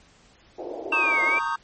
pink band-pass noise, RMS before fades -34 dBFS, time 0.58-1.39 s, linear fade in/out 5 ms, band 310 to 760 Hz, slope 48 dB/octave
sine linear two-way sweep, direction down then up, 2711 to 2093 to 2375 Hz, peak -20 dBFS, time 0.92-1.39 s, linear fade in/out 5 ms, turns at 1.23 s
triangle chord, Eb dominant seventh, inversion second, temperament equal with one note detuned, 925.4 / 1108.7 / 1244.5 / 1568 Hz, Bb5 / Db6 / Eb6 / G6, -13 / 0 / 0 / 0 cents, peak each -27 / -29 / -27 / -29 dBFS, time 0.92-1.56 s, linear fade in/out 5 ms
effects pink hiss -56 dBFS RMS until 1.63 s + MP3 32 kbps

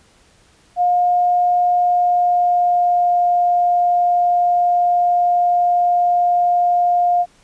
sine tone with pitch glide, 712 to 706.3 Hz, F5 to F5, +33 to +19 cents, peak -12 dBFS, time 0.76-7.26 s, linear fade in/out 50 ms, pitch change -14 cents, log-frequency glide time 1.72-3.17 s, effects pink hiss -53 dBFS RMS until 7.43 s + resampled to 22050 Hz

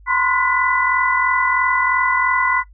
sine tone cluster, 944 / 1023 / 1066 / 1449 / 1993 Hz, A#5 / C6 / C6 / F#6 / B6, +22 / -39 / +32 / -37 / +15 cents, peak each -27 / -20 / -23 / -22 / -19 dBFS, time 0.06-2.64 s, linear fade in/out 50 ms, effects noise-tail reverb RT60 0.1 s tail -18 dB re dry + added 50 Hz sine -42 dBFS peak until 2.73 s

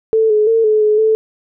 sine tone with pitch steps, 443 / 425 / 452.4 / 429.7 / 425.1 / 438.6 Hz, A4 / G#4 / A4 / A4 / G#4 / A4, +12 / +40 / +48 / -41 / +40 / -6 cents, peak -9 dBFS, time 0.13-1.15 s, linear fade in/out 0 ms, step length 170 ms, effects none

